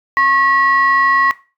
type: tone pair together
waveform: sine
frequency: 1091 / 1923.3 Hz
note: C#6 / B6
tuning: -28 / -46 cents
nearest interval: minor seventh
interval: 982 cents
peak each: -12 dBFS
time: 0.17-1.31 s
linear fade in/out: 0 ms
effects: noise-tail reverb RT60 0.3 s tail -17 dB re dry + tanh soft clip ceiling -4 dBFS